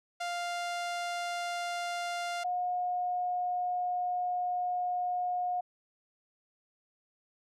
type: tone pair in turn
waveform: sawtooth / sine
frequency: 698.5 / 719.8 Hz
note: F5 / F#5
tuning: 0 / -48 cents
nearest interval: minor second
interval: 52 cents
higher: second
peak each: -29 / -29 dBFS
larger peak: neither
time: 0.2-2.44 / 2.44-5.61 s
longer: second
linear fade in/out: 10 ms
effects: low-pass 8000 Hz 12 dB/octave